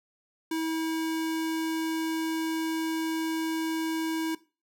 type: tone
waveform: square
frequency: 322.2 Hz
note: E4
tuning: 39 cents flat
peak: -28 dBFS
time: 0.51-4.35 s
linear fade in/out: 5 ms
effects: noise-tail reverb RT60 0.3 s tail -18 dB re dry